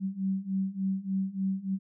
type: beating tone pair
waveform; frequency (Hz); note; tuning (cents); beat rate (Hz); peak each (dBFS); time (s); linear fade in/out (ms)
sine; 190.2 / 193.6; F#3 / G3; +48 / -21; 3.4; -32 / -30; 0-1.79; 50
effects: none